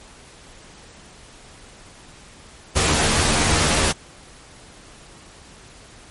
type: noise with comb filter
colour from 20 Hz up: pink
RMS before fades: -18 dBFS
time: 2.75-3.93 s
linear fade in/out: 20 ms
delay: 13 ms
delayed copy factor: +0.75
effects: pink hiss -45 dBFS RMS until 6.1 s + MP3 48 kbps